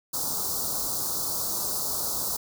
white band-stop noise, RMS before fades -29 dBFS, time 0.13-2.37 s, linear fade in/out 10 ms, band 1300 to 4200 Hz, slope 48 dB/octave, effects none

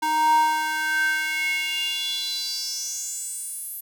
square tone with high-pass filter sweep, 311.1 Hz, D#4, in tune, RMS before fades -25 dBFS, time 0.02-3.81 s, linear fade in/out 10 ms, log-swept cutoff 730 to 12000 Hz, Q 5.9, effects none

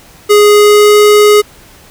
square tone with pitch glide, 415.3 to 417.7 Hz, G#4 to G#4, 0 to +10 cents, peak -3 dBFS, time 0.29-1.42 s, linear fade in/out 20 ms, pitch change +10 cents, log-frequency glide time 0.52-0.97 s, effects pink hiss -39 dBFS RMS until 1.9 s

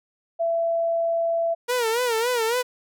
sine tone, 669 Hz, E5, 25 cents sharp, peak -20 dBFS, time 0.39-1.55 s, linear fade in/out 20 ms
sawtooth tone with vibrato, 471.7 Hz, A#4, 20 cents sharp, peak -17 dBFS, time 1.68-2.63 s, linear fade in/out 20 ms, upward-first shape sine, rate 3.6 Hz, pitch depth 110 cents each way
effects none

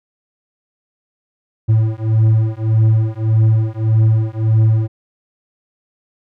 triangle beating tone pair, 109.5 / 111.2 Hz, A2 / A2, -8 / +19 cents, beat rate 1.7 Hz, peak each -12 dBFS, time 1.68-4.88 s, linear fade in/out 20 ms, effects none

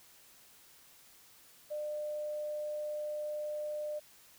sine tone, 600 Hz, D5, 37 cents sharp, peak -35 dBFS, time 1.7-4 s, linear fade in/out 20 ms, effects white hiss -60 dBFS RMS until 4.38 s

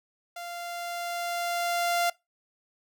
sawtooth tone with level ramp, 694 Hz, F5, 11 cents flat, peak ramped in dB -33 to -19 dBFS, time 0.36-2.1 s, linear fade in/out 5 ms, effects noise-tail reverb RT60 0.2 s tail -22 dB re dry

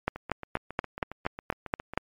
two click trains, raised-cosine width 0.5 ms, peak -10 / -22 dBFS, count 9 / 14, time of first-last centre 0.08-1.976 / 0.16-1.936 s, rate 4.22 / 7.32 Hz, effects MP3 64 kbps

